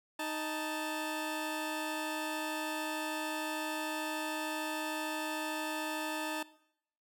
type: tone pair together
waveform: 15% pulse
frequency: 311.1 / 880 Hz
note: D#4 / A5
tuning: 0 / 0 cents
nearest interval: octave + tritone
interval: 1800 cents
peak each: -31 / -32 dBFS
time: 0.19-6.43 s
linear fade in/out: 5 ms
effects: noise-tail reverb RT60 0.7 s tail -19 dB re dry